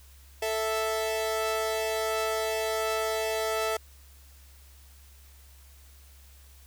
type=tone pair together; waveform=sawtooth; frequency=440 / 659.3 Hz; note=A4 / E5; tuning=0 / 0 cents; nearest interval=perfect fifth; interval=700 cents; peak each=-26 dBFS; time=0.42-3.77 s; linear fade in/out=5 ms; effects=added 68 Hz sine -51 dBFS peak until 6.66 s + white hiss -58 dBFS RMS until 6.66 s

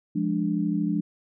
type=chord; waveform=sine; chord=D diminished; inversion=first; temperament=equal; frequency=174.61 / 207.7 / 293.7 Hz; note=F3 / Ab3 / D4; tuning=0 / 0 / 0 cents; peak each=-27 dBFS; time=0.15-1.01 s; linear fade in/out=10 ms; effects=none

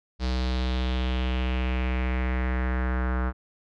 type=tone with low-pass filter sweep; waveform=square; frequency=63.2 Hz; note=B1; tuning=41 cents sharp; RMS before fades=-26 dBFS; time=0.19-3.33 s; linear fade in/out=50 ms; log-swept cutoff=4600 to 1400 Hz; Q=3.1; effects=none

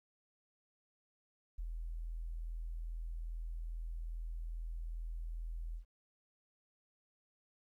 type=tone with ADSR envelope; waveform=sine; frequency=41.21 Hz; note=E1; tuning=in tune; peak=-37 dBFS; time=1.58-5.85 s; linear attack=11 ms; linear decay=66 ms; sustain=-2 dB; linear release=100 ms; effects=13-bit

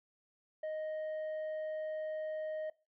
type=tone with tanh clipping; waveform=sine; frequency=622.3 Hz; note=D#5; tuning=in tune; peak=-37 dBFS; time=0.63-2.7 s; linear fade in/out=5 ms; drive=4 dB; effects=noise-tail reverb RT60 0.3 s tail -21 dB re dry

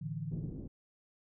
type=chord; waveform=sine; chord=A suspended fourth; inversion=none; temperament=just; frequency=110 / 146.67 / 165 Hz; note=A2 / D3 / E3; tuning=0 / -2 / +2 cents; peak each=-44 / -39 / -40 dBFS; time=0.01-0.5 s; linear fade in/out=10 ms
type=low-pass noise; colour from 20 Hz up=white; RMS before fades=-44 dBFS; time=0.31-0.68 s; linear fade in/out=10 ms; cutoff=310 Hz; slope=24 dB/octave
effects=none

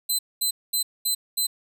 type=tone bursts; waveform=15% pulse; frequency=4051 Hz; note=B7; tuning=43 cents sharp; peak=-15 dBFS; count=5; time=0.09-1.47 s; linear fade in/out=10 ms; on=100 ms; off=220 ms; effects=none

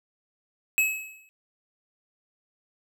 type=tone with exponential decay; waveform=square; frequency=2575 Hz; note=E7; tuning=41 cents flat; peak=-18 dBFS; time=0.78-1.29 s; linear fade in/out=0 ms; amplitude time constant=110 ms; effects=none

